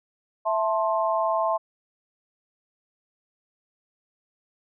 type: chord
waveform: sine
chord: A minor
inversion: second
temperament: just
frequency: 660 / 880 / 1056 Hz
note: E5 / A5 / C6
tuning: +2 / 0 / +16 cents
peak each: -24 / -27 / -26 dBFS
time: 0.45-1.58 s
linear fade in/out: 20 ms
effects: none